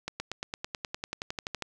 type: accelerating click train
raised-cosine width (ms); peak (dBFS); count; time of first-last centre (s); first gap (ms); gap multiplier
0.2; -16; 17; 0.08-1.623; 120; 0.97
effects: none